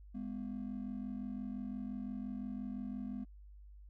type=ring-modulated tone; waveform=triangle; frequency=228.7 Hz; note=A#3; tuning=33 cents flat; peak=-33 dBFS; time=0.14-3.25 s; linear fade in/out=20 ms; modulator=22.9 Hz; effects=tanh soft clip ceiling -33 dBFS + added 50 Hz sine -52 dBFS peak until 3.89 s